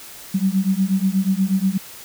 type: beating tone pair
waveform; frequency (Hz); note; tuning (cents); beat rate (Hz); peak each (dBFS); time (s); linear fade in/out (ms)
sine; 187.4 / 195.7; F#3 / G3; +22 / -3; 8.3; -19; 0.34-1.78; 10
effects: white hiss -39 dBFS RMS until 2.04 s